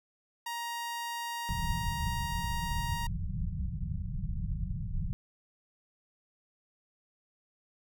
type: tone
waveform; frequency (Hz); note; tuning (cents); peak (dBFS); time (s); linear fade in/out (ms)
sawtooth; 940; A#5; +14; -31; 0.46-3.07; 5
type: low-pass noise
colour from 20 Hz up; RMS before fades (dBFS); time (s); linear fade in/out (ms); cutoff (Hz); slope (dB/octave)
pink; -34; 1.49-5.13; 0; 190; 96
effects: none